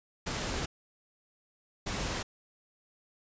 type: noise bursts at uneven times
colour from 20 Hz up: pink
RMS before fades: -34 dBFS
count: 2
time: 0.26-0.66 / 1.86-2.23 s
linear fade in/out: 10 ms
effects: resampled to 16000 Hz